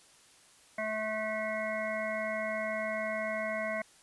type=harmonic tone; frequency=216.8 Hz; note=A3; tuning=25 cents flat; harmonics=1 / 3 / 5 / 7 / 9 / 10; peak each=-42 / -34 / -42 / -43 / -39 / -40 dBFS; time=0.78-3.82 s; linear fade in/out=5 ms; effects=white hiss -60 dBFS RMS until 4.02 s + resampled to 24000 Hz